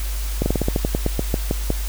slowing click train, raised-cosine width 2 ms, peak -6 dBFS, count 14, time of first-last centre 0.42-1.704 s, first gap 40 ms, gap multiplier 1.14, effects added 50 Hz sine -22 dBFS peak until 1.88 s + white hiss -34 dBFS RMS until 1.88 s

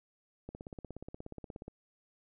click train, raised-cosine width 2 ms, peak -30 dBFS, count 21, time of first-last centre 0.49-1.68 s, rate 16.8 Hz, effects none

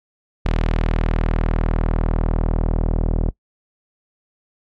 sawtooth tone with low-pass filter sweep, 40.01 Hz, D#1, 49 cents sharp, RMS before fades -19 dBFS, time 0.45-3.31 s, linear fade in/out 10 ms, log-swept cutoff 3600 to 550 Hz, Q 0.84, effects noise-tail reverb RT60 0.1 s tail -22 dB re dry

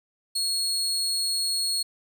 30% pulse tone, 4318 Hz, C#8, 46 cents flat, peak -21 dBFS, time 0.35-1.83 s, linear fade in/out 10 ms, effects none

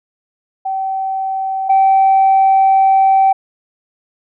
sine tone pair in turn, 769 / 772.9 Hz, G5 / G5, -33 / -25 cents, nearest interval unison, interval 8 cents, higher second, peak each -16 / -6 dBFS, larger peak second, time 0.65-1.69 / 1.69-3.33 s, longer second, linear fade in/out 10 ms, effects tanh soft clip ceiling -4 dBFS

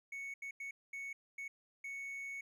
triangle tone bursts at uneven times, 2217 Hz, C#7, in tune, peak -40 dBFS, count 6, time 0.12-0.34 / 0.42-0.51 / 0.6-0.71 / 0.93-1.13 / 1.38-1.48 / 1.84-2.41 s, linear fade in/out 5 ms, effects none

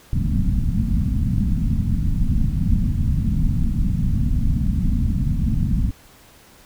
pink low-pass noise, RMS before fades -19 dBFS, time 0.13-5.91 s, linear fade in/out 2 ms, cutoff 240 Hz, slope 48 dB/octave, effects pink hiss -49 dBFS RMS until 6.65 s

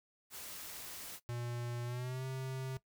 white noise, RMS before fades -47 dBFS, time 0.3-1.2 s, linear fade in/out 50 ms
square tone with pitch glide, 120 to 131.62 Hz, B2 to C3, -49 to +11 cents, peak -39 dBFS, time 1.29-2.77 s, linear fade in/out 0 ms, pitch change +160 cents, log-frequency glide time 1.84-2.25 s
effects noise-tail reverb RT60 0.1 s tail -18 dB re dry

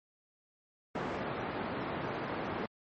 pink band-pass noise, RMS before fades -37 dBFS, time 0.95-2.66 s, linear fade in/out 2 ms, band 160 to 1600 Hz, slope 12 dB/octave, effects MP3 32 kbps

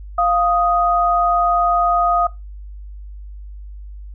sine tone pair together, 698.5 / 1246.6 Hz, F5 / D#6, 0 / +3 cents, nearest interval minor seventh, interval 1003 cents, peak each -16 dBFS, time 0.18-2.27 s, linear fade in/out 5 ms, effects noise-tail reverb RT60 0.2 s tail -19 dB re dry + added 50 Hz sine -31 dBFS peak until 4.14 s

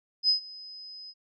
sine tone with ADSR envelope, 5040 Hz, D#8, 21 cents sharp, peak -18 dBFS, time 0.23-1.14 s, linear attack 58 ms, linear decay 110 ms, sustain -23 dB, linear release 46 ms, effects none

